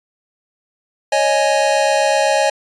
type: chord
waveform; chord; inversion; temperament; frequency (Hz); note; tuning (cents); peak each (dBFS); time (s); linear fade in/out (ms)
square; C# suspended second; none; equal; 554.4 / 622.3 / 830.6; C#5 / D#5 / G#5; 0 / 0 / 0; -18; 1.12-2.5; 5
effects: resampled to 22050 Hz